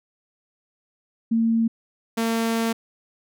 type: tone pair in turn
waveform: sine / sawtooth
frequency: 227.5 / 227.5 Hz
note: A#3 / A#3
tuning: -42 / -42 cents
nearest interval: unison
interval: 0 cents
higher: neither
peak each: -17 dBFS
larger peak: neither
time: 1.31-1.68 / 2.17-2.73 s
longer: second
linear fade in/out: 10 ms
effects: none